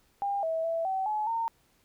sine tone with pitch steps, 802 / 649 / 661 / 764 / 852 / 914 Hz, G5 / E5 / E5 / G5 / G#5 / A#5, +39 / -27 / +5 / -45 / +44 / -34 cents, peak -27 dBFS, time 0.22-1.48 s, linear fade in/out 0 ms, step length 210 ms, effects pink hiss -67 dBFS RMS until 1.84 s

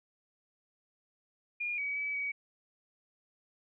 sine tone with pitch steps, 2423 / 2270 / 2290 / 2265 Hz, D#7 / C#7 / D7 / C#7, -47 / +41 / -44 / +37 cents, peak -32 dBFS, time 1.6-2.32 s, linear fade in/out 10 ms, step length 180 ms, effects none

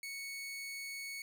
sawtooth tone, 2217 Hz, C#7, in tune, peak -38 dBFS, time 0.03-1.22 s, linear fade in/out 2 ms, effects none

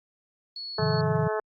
sine tone, 4382 Hz, C#8, 21 cents flat, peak -34 dBFS, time 0.56-1.01 s, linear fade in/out 2 ms
harmonic tone, 215.6 Hz, A3, 35 cents flat, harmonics 2 / 3 / 4 / 5 / 6 / 7 / 8, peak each -28 / -32 / -34 / -36 / -38 / -39 / -40 dBFS, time 0.78-1.4 s, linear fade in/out 5 ms
sine chord, F minor seventh, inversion first, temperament equal, 103.83 / 130.81 / 155.56 / 174.61 Hz, Ab2 / C3 / Eb3 / F3, 0 / 0 / 0 / 0 cents, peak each -33 / -29 / -27 / -32 dBFS, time 0.79-1.28 s, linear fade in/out 10 ms
effects Opus 24 kbps

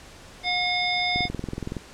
harmonic tone, 720 Hz, F#5, 47 cents flat, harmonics 1 / 3 / 5 / 7, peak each -28 / -26 / -27 / -31 dBFS, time 0.43-1.29 s, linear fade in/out 50 ms
click train, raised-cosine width 3 ms, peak -17 dBFS, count 14, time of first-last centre 1.16-1.767 s, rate 21.4 Hz
effects pink hiss -46 dBFS RMS until 1.93 s + low-pass 8000 Hz 12 dB/octave

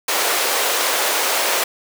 pink high-pass noise, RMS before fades -19 dBFS, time 0.08-1.64 s, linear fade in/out 5 ms, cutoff 440 Hz, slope 24 dB/octave, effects none

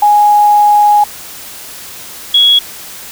sine tone pair in turn, 830.6 / 3339 Hz, G#5 / G#7, 0 / +9 cents, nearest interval 2 octaves, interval 2409 cents, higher second, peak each -4 dBFS, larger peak neither, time 0.02-1.04 / 2.34-2.59 s, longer first, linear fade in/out 5 ms, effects white hiss -29 dBFS RMS until 3.11 s

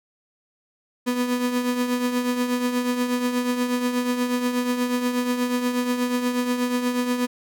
35% pulse tone with tremolo, 246.9 Hz, B3, in tune, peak -17 dBFS, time 1.06-7.27 s, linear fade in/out 20 ms, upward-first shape triangle, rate 8.3 Hz, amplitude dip 60%, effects none

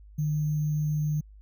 sine tone with sample-and-hold, 151.2 Hz, D#3, 49 cents flat, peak -24 dBFS, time 0.18-1.21 s, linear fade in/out 10 ms, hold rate 6300 Hz, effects added 51 Hz sine -47 dBFS peak until 1.41 s

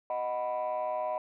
sine chord, B major, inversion first, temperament equal, 622.3 / 740 / 987.8 Hz, D#5 / F#5 / B5, 0 / 0 / 0 cents, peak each -31 / -34 / -34 dBFS, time 0.1-1.18 s, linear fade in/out 2 ms, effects tanh soft clip ceiling -25 dBFS

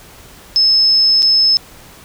sine tone with dropouts, 5210 Hz, E8, 21 cents flat, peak -8 dBFS, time 0.56-1.57 s, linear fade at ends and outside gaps 0 ms, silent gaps 1.222-1.228 s, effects pink hiss -40 dBFS RMS until 2.04 s

